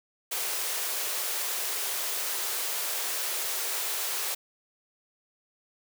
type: high-pass noise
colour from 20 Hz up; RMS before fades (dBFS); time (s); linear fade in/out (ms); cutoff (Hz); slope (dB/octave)
white; -31; 0.31-4.35; 10; 360; 48
effects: none